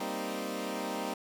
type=chord; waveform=15% pulse; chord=C minor seventh; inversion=second; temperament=equal; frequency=196 / 233.1 / 261.6 / 311.1 Hz; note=G3 / Bb3 / C4 / Eb4; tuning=0 / 0 / 0 / 0 cents; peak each=-33 dBFS; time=0-1.14 s; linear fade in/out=5 ms; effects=none